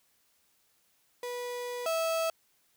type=tone pair in turn; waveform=35% pulse; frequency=489.3 / 653.1 Hz; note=B4 / E5; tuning=-16 / -16 cents; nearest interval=perfect fourth; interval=500 cents; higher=second; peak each=-33 / -26 dBFS; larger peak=second; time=1.23-1.86 / 1.86-2.3 s; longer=first; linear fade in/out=2 ms; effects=white hiss -70 dBFS RMS until 2.76 s